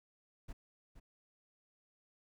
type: noise with echo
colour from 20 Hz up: brown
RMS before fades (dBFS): -45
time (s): 0.48-0.53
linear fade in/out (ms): 10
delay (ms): 470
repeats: 1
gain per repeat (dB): -10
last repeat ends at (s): 1
effects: none